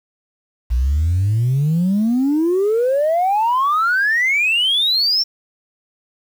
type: exponential sweep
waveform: sine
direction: up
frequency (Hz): 57.3 to 5520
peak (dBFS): -12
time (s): 0.7-5.24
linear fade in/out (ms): 20
effects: tanh soft clip ceiling -11 dBFS + 7-bit